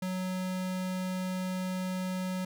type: tone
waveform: square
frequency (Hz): 185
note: F#3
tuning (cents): 0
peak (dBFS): -32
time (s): 0.02-2.45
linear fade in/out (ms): 5
effects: none